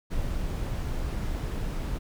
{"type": "noise", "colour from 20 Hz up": "brown", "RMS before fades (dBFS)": -30, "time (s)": [0.1, 1.99], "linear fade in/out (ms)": 20, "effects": []}